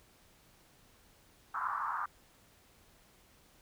pink band-pass noise, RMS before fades -36 dBFS, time 1.54-2.06 s, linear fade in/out 5 ms, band 970 to 1400 Hz, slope 48 dB/octave, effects pink hiss -64 dBFS RMS until 3.61 s

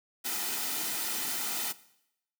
white noise with comb filter, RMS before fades -33 dBFS, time 0.24-1.73 s, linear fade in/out 20 ms, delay 1.8 ms, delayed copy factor -0.55, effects noise-tail reverb RT60 0.8 s tail -18 dB re dry + high-pass 200 Hz 12 dB/octave

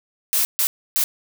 blue noise bursts at uneven times, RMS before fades -19 dBFS, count 3, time 0.33-0.45 / 0.59-0.67 / 0.96-1.04 s, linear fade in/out 0 ms, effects none

